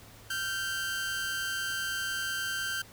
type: tone pair together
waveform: sawtooth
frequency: 1388 / 1558 Hz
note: F6 / G6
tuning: -11 / -11 cents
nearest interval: major second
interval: 200 cents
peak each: -36 / -28 dBFS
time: 0.3-2.82 s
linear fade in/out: 5 ms
effects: added 106 Hz sine -56 dBFS peak until 2.92 s + pink hiss -53 dBFS RMS until 2.92 s